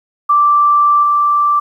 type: tone with level steps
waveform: sine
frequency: 1172 Hz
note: D6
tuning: 4 cents flat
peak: -7 / -9 dBFS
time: 0.29-1.6 s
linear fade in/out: 10 ms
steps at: 1.03 s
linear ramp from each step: 2 ms
effects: 8-bit

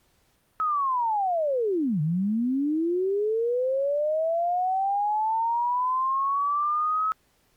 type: linear two-way sweep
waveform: sine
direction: down then up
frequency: 1292 to 145.7 to 1292 Hz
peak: -22 dBFS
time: 0.6-7.12 s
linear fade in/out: 0 ms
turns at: 2.01 s
effects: pink hiss -66 dBFS RMS until 7.56 s + Opus 48 kbps

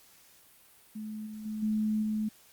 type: tone with level steps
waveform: sine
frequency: 215.1 Hz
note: A3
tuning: 39 cents flat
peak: -36 / -39 / -33 / -26 / -28 dBFS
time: 0.95-2.29 s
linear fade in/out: 10 ms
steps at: 1.26 / 1.45 / 1.62 / 2.02 s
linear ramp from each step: 10 ms
effects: white hiss -59 dBFS RMS until 2.52 s + Opus 48 kbps

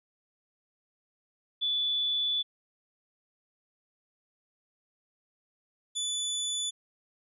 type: tone pair in turn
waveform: sine / 25% pulse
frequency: 3464 / 3477 Hz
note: A7 / A7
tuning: -28 / -21 cents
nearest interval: unison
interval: 7 cents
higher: second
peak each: -26 dBFS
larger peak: neither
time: 1.61-2.43 / 5.95-6.71 s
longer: first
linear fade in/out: 20 ms
effects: resampled to 32000 Hz

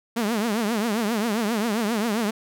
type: tone with vibrato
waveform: sawtooth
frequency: 220 Hz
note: A3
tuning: in tune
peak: -18 dBFS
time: 0.16-2.31 s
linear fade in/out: 10 ms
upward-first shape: triangle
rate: 7.5 Hz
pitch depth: 190 cents each way
effects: none

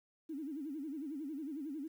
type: tone with vibrato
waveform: sine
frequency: 293.7 Hz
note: D4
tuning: in tune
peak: -39 dBFS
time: 0.29-1.88 s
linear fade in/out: 10 ms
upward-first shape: sine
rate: 11 Hz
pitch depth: 180 cents each way
effects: 11-bit

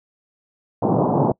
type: band-pass noise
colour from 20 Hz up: pink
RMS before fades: -18 dBFS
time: 0.82-1.32 s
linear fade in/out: 5 ms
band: 120 to 960 Hz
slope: 48 dB/octave
effects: noise-tail reverb RT60 0.1 s tail -24 dB re dry

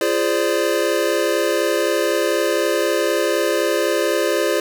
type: chord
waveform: square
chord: D half-diminished seventh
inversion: first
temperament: equal with one note detuned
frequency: 343.8 / 415.3 / 523.3 / 587.3 Hz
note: F4 / Ab4 / C5 / D5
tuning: -27 / 0 / 0 / 0 cents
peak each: -23 dBFS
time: 0.01-4.6 s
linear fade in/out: 2 ms
effects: none

